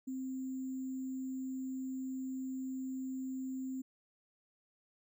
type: tone with sample-and-hold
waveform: sine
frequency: 261.6 Hz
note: C4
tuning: in tune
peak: -37 dBFS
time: 0.07-3.82 s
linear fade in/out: 10 ms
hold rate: 7350 Hz
effects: none